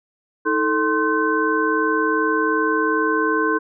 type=tone cluster; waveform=sine; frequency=317.2 / 439.8 / 1050 / 1526 Hz; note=D#4 / A4 / C6 / G6; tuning=+33 / -1 / +6 / -47 cents; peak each=-22 dBFS; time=0.45-3.59 s; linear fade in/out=20 ms; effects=none